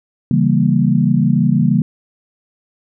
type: chord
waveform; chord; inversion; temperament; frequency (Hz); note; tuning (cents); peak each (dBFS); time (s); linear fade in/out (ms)
sine; C# diminished seventh; none; equal; 138.59 / 164.81 / 196 / 233.1; C#3 / E3 / G3 / Bb3; 0 / 0 / 0 / 0; -16; 0.31-1.82; 2
effects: none